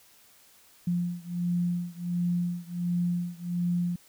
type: beating tone pair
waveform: sine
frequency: 174.61 / 176.01 Hz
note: F3 / F3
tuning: 0 / +14 cents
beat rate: 1.4 Hz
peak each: -29 / -30 dBFS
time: 0.87-3.96 s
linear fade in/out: 5 ms
effects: white hiss -58 dBFS RMS until 4.08 s